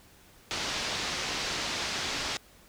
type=low-pass noise; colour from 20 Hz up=white; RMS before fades=-33 dBFS; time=0.51-2.37 s; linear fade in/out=0 ms; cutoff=5600 Hz; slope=24 dB/octave; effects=pink hiss -57 dBFS RMS until 2.68 s